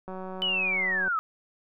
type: click train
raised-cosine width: 1 ms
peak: -25 dBFS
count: 188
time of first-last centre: 0.08-1.08 s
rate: 187 Hz
type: linear sweep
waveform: sine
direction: down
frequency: 3011 to 1247 Hz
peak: -24 dBFS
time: 0.42-1.19 s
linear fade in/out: 0 ms
effects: none